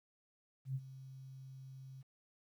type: tone with ADSR envelope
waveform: sine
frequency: 132.9 Hz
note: C3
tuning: 27 cents sharp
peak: -34 dBFS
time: 0.65-2.03 s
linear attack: 100 ms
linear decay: 46 ms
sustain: -15 dB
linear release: 21 ms
effects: 12-bit